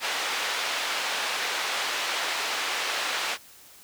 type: band-pass noise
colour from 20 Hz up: white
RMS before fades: -29 dBFS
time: 0-3.38 s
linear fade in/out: 50 ms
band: 570 to 3500 Hz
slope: 12 dB/octave
effects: white hiss -51 dBFS RMS until 3.83 s